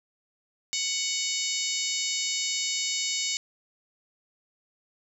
harmonic tone with a mistuned harmonic, 742 Hz, F#5, 5 cents sharp, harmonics 3 / 4 / 5 / 6 / 7 / 8 / 9 / 10, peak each -35 / -35 / -35 / -35 / -35 / -35 / -35 / -35 dBFS, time 0.73-3.37 s, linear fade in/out 0 ms, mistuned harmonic 9, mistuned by +27 cents, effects 10-bit

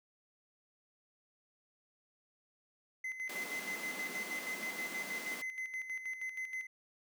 triangle tone with tremolo, 2047 Hz, C7, 38 cents flat, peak -35 dBFS, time 3.04-6.67 s, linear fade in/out 5 ms, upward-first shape square, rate 6.3 Hz, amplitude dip 60%
pink high-pass noise, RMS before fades -46 dBFS, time 3.29-5.42 s, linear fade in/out 5 ms, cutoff 180 Hz, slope 48 dB/octave
effects none

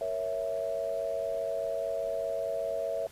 sine chord, A# diminished, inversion none, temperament equal, 466.2 / 554.4 / 659.3 Hz, A#4 / C#5 / E5, 0 / 0 / 0 cents, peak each -38 / -34 / -32 dBFS, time 0.01-3.07 s, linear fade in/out 2 ms, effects pink hiss -54 dBFS RMS until 3.11 s + resampled to 32000 Hz

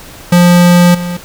square tone with level steps, 175.8 Hz, F3, 12 cents sharp, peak -4 / -17 dBFS, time 0.32-1.17 s, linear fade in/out 5 ms, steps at 0.94 s, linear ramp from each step 10 ms, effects pink hiss -33 dBFS RMS until 1.24 s

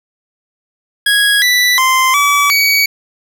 25% pulse tone with pitch steps, 1657 / 1974 / 1041 / 1146 / 2261 Hz, G#6 / B6 / C6 / D6 / C#7, -4 / -1 / -9 / -43 / +34 cents, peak -5 dBFS, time 1.06-2.86 s, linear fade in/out 5 ms, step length 360 ms, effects none

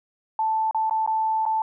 sine tone with dropouts, 880 Hz, A5, in tune, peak -20 dBFS, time 0.39-1.62 s, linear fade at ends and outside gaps 2 ms, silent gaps 0.711-0.746 / 0.897-0.909 / 1.063-1.075 / 1.454-1.462 s, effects none

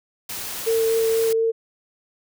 white noise, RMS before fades -31 dBFS, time 0.29-1.33 s, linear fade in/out 5 ms
sine tone with vibrato, 451.1 Hz, A4, 43 cents sharp, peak -17 dBFS, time 0.66-1.52 s, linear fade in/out 20 ms, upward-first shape triangle, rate 4.1 Hz, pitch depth 11 cents each way
effects none

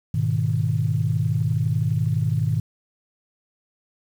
sine chord, G# minor, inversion none, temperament equal, 103.83 / 123.47 / 155.56 Hz, G#2 / B2 / D#3, 0 / 0 / 0 cents, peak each -23 dBFS, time 0.14-2.6 s, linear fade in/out 5 ms, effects tanh soft clip ceiling -9 dBFS + 8-bit

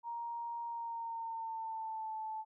sine tone with pitch glide, 937 to 874.3 Hz, A#5 to A5, +9 to -11 cents, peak -38 dBFS, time 0.03-2.45 s, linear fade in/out 50 ms, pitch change -120 cents, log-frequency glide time 0.66-2.15 s, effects none

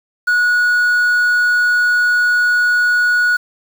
triangle tone with quantisation, 1460 Hz, F#6, 24 cents flat, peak -9 dBFS, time 0.27-3.37 s, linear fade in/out 10 ms, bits 6, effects none

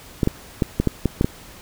clicks, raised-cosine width 3 ms, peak -4 dBFS, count 8, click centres 0.232 / 0.274 / 0.622 / 0.8 / 0.873 / 1.057 / 1.211 / 1.245 s, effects pink hiss -43 dBFS RMS until 1.61 s

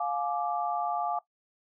sine chord, D diminished, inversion first, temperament just, 704.8 / 845.8 / 1174.7 Hz, F5 / Ab5 / D6, +16 / +31 / 0 cents, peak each -31 / -33 / -34 dBFS, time 0-1.19 s, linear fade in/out 5 ms, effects noise-tail reverb RT60 0.1 s tail -17 dB re dry

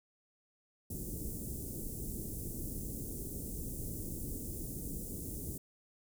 pink band-stop noise, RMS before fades -41 dBFS, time 0.9-5.58 s, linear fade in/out 5 ms, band 390 to 8200 Hz, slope 24 dB/octave, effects none

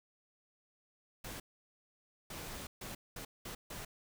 pink noise bursts at uneven times, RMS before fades -45 dBFS, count 6, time 1.24-1.4 / 2.3-2.67 / 2.81-2.95 / 3.16-3.25 / 3.45-3.55 / 3.7-3.85 s, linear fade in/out 5 ms, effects none

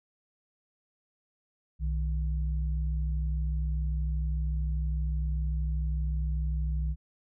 sine tone pair together, 62.49 / 155.56 Hz, B1 / D#3, +21 / 0 cents, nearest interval octave + major third, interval 1579 cents, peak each -27 / -36 dBFS, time 1.79-6.96 s, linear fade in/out 50 ms, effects none

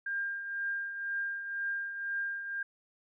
sine tone with tremolo, 1602 Hz, G6, 37 cents sharp, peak -30 dBFS, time 0.06-2.63 s, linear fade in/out 5 ms, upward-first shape triangle, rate 2 Hz, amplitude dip 60%, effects none

